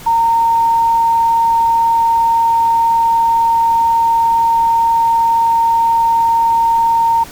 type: tone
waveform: sine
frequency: 919 Hz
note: A#5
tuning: 25 cents flat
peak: -9 dBFS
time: 0.06-7.24 s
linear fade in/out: 10 ms
effects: pink hiss -34 dBFS RMS until 7.31 s